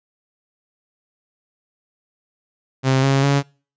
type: tone with pitch steps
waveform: sawtooth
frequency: 132.6 / 136.49 / 140.48 Hz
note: C3 / C#3 / C#3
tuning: +23 / -26 / +23 cents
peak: -10 dBFS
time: 2.83-3.43 s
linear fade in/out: 50 ms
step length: 200 ms
effects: noise-tail reverb RT60 0.4 s tail -26 dB re dry + resampled to 16000 Hz